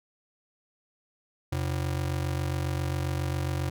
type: ring-modulated tone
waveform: square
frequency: 108 Hz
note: A2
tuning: 32 cents flat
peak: -25 dBFS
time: 1.52-3.7 s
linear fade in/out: 5 ms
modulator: 23.7 Hz
effects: none